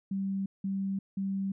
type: tone bursts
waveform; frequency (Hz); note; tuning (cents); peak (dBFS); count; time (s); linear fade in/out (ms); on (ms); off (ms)
sine; 194.6; G3; -12; -29; 3; 0.11-1.52; 5; 350; 180
effects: none